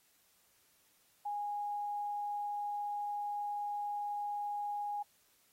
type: tone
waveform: sine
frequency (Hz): 824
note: G#5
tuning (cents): -14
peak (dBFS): -35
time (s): 1.25-5.03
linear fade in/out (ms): 10
effects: white hiss -70 dBFS RMS until 5.52 s + AAC 48 kbps